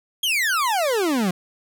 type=exponential sweep; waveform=40% pulse; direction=down; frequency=3322 to 172.5 Hz; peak=-18 dBFS; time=0.23-1.31 s; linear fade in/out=5 ms; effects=none